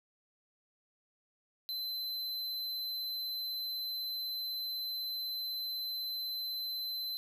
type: tone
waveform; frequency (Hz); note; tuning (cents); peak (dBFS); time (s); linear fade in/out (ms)
square; 4058; B7; +46; -36; 1.69-7.17; 0
effects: none